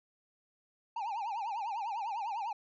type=tone with vibrato; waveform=triangle; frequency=862 Hz; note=A5; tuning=36 cents flat; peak=-32 dBFS; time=0.96-2.53 s; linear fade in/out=5 ms; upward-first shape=triangle; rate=10 Hz; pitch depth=210 cents each way; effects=resampled to 16000 Hz